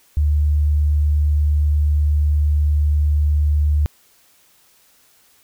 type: tone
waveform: sine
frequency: 74.3 Hz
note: D2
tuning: 21 cents sharp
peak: -13 dBFS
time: 0.17-3.86 s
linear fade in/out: 0 ms
effects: white hiss -55 dBFS RMS until 5.43 s